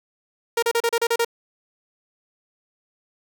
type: tone bursts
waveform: sawtooth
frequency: 466.2 Hz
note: A#4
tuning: in tune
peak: -14 dBFS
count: 8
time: 0.57-1.248 s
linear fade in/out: 5 ms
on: 55 ms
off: 34 ms
effects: none